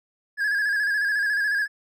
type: tone with vibrato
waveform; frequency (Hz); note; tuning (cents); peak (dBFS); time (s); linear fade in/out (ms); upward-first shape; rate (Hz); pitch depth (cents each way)
triangle; 1661.2; G#6; 0; -19; 0.37-1.68; 50; square; 14; 46
effects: none